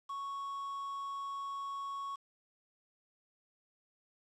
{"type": "tone with quantisation", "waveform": "triangle", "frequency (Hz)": 1108.7, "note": "C#6", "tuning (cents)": 0, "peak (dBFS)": -36, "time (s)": [0.09, 2.16], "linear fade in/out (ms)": 10, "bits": 9, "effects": ["low-pass 7000 Hz 12 dB/octave"]}